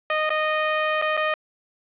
15% pulse tone with dropouts, 618 Hz, D#5, 12 cents flat, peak -14 dBFS, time 0.1-1.34 s, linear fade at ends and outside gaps 2 ms, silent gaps 0.294-0.303 / 1.016-1.022 / 1.169-1.174 s, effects resampled to 8000 Hz + 8-bit

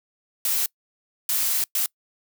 blue noise bursts at uneven times, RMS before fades -23 dBFS, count 3, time 0.45-0.66 / 1.29-1.64 / 1.75-1.86 s, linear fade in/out 2 ms, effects noise-tail reverb RT60 0.1 s tail -25 dB re dry

